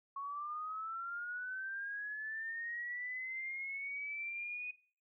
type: linear sweep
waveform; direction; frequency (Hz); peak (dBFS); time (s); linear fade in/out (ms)
sine; up; 1100 to 2489; -39; 0.16-4.71; 5
effects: noise-tail reverb RT60 0.5 s tail -21 dB re dry